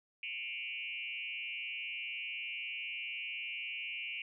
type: tone with frequency modulation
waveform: sine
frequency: 2569 Hz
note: E7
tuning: 45 cents flat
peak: -38 dBFS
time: 0.23-4.22 s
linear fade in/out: 2 ms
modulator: 128 Hz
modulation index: 2.6
effects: none